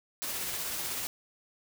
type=noise with tremolo; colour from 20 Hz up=white; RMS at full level=-34 dBFS; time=0.22-1.07 s; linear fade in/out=0 ms; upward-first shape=sine; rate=16 Hz; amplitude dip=25%; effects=none